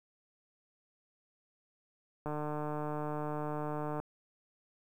click train, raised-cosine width 1 ms, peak -24 dBFS, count 262, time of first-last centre 2.26-4 s, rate 150 Hz, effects 10-bit

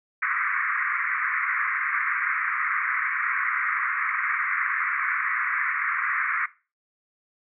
white band-pass noise, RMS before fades -26 dBFS, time 0.22-6.46 s, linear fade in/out 5 ms, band 1100 to 2200 Hz, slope 96 dB/octave, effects noise-tail reverb RT60 0.3 s tail -17 dB re dry

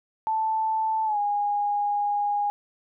sine tone with pitch glide, 880 to 821.1 Hz, A5 to G#5, 0 to -20 cents, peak -22 dBFS, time 0.27-2.5 s, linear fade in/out 0 ms, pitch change -120 cents, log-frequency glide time 1.05-1.18 s, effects none

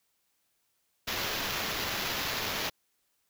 violet noise with sample-and-hold, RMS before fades -33 dBFS, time 1.07-2.7 s, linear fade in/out 10 ms, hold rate 8820 Hz, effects white hiss -75 dBFS RMS until 3.29 s

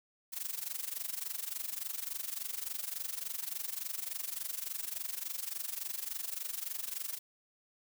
blue noise with amplitude modulation, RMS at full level -36 dBFS, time 0.32-7.19 s, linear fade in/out 20 ms, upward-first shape sine, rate 23.5 Hz, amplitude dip 85%, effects none

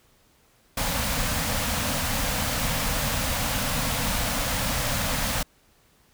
pink band-stop noise, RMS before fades -26 dBFS, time 0.77-5.43 s, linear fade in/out 5 ms, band 290 to 470 Hz, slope 96 dB/octave, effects pink hiss -61 dBFS RMS until 6.13 s

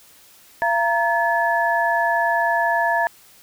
sine tone cluster, 682 / 932 / 1722 Hz, F5 / A#5 / A6, -41 / -1 / -38 cents, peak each -21 dBFS, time 0.62-3.07 s, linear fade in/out 0 ms, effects white hiss -50 dBFS RMS until 3.42 s

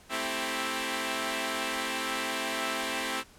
5% pulse chord, A minor seventh, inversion none, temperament equal with one note detuned, 220 / 263.3 / 329.6 / 392 Hz, A3 / C4 / E4 / G4, 0 / +11 / 0 / 0 cents, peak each -26 / -22 / -24 / -27 dBFS, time 0.09-3.24 s, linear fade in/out 50 ms, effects pink hiss -56 dBFS RMS until 3.38 s + low-pass 12000 Hz 12 dB/octave

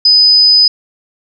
sine tone, 5000 Hz, D#8, 8 cents sharp, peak -4 dBFS, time 0.05-0.68 s, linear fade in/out 5 ms, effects none

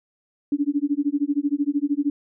sine tone with tremolo, 287.9 Hz, D4, 34 cents flat, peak -16 dBFS, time 0.52-2.1 s, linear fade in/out 2 ms, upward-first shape sine, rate 13 Hz, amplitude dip 100%, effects none

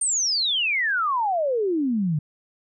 sine exponential sweep, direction down, 9010 to 143.3 Hz, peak -20 dBFS, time 0.01-2.19 s, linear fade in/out 5 ms, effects none

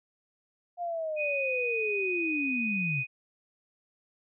sine linear sweep, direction down, 711 to 123.8 Hz, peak -30 dBFS, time 0.77-3.04 s, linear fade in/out 50 ms
sine tone, 2489 Hz, D#7, in tune, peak -29 dBFS, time 1.16-3.07 s, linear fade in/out 50 ms
effects none

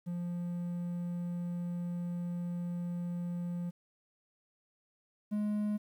triangle tone pair in turn, 174.61 / 209.3 Hz, F3 / G#3, 0 / +14 cents, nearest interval minor third, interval 314 cents, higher second, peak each -32 / -28 dBFS, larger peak second, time 0.06-3.71 / 5.31-5.78 s, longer first, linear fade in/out 20 ms, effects 11-bit

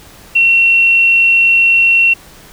sine tone, 2724 Hz, F7, 44 cents flat, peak -6 dBFS, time 0.35-2.14 s, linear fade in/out 10 ms, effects pink hiss -39 dBFS RMS until 2.52 s

